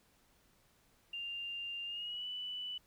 sine tone with pitch glide, 2794 to 2977 Hz, F7 to F#7, 0 to +10 cents, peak -39 dBFS, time 1.13-2.78 s, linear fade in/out 5 ms, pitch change +110 cents, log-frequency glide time 1.85-2.27 s, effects pink hiss -70 dBFS RMS until 2.86 s

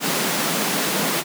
pink high-pass noise, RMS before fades -22 dBFS, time 0-1.24 s, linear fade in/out 50 ms, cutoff 160 Hz, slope 48 dB/octave, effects none

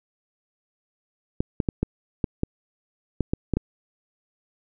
clicks, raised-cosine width 3 ms, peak -9 dBFS, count 10, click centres 1.405 / 1.602 / 1.688 / 1.83 / 2.242 / 2.434 / 3.207 / 3.335 / 3.537 / 3.57 s, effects none

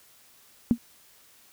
sine tone with exponential decay, 235.2 Hz, A#3, 16 cents sharp, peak -12 dBFS, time 0.71-0.78 s, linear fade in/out 0 ms, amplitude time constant 15 ms, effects white hiss -57 dBFS RMS until 1.52 s

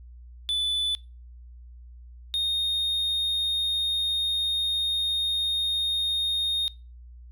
triangle tone pair in turn, 3486 / 3697 Hz, A7 / A#7, -17 / -15 cents, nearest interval minor second, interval 102 cents, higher second, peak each -22 dBFS, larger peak neither, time 0.49-0.95 / 2.34-6.68 s, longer second, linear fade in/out 0 ms, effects noise-tail reverb RT60 0.3 s tail -23 dB re dry + added 60 Hz sine -43 dBFS peak until 7.31 s

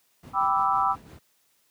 brown noise with tremolo, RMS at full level -39 dBFS, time 0.23-1.19 s, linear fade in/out 5 ms, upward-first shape sine, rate 5.9 Hz, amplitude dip 55%
sine chord, E minor seventh, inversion first, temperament equal, 784 / 987.8 / 1174.7 / 1318.5 Hz, G5 / B5 / D6 / E6, 0 / 0 / 0 / 0 cents, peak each -26 dBFS, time 0.33-0.96 s, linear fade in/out 50 ms
effects white hiss -67 dBFS RMS until 1.7 s + high-pass 100 Hz 12 dB/octave

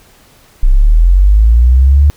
sine linear sweep, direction up, 30.47 to 73.8 Hz, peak -3 dBFS, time 0.63-2.1 s, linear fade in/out 0 ms, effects pink hiss -45 dBFS RMS until 2.16 s

